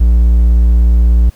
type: tone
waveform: triangle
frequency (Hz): 58.27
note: A#1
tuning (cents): 0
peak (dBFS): -3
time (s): 0-1.3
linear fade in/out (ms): 10
effects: pink hiss -47 dBFS RMS until 1.35 s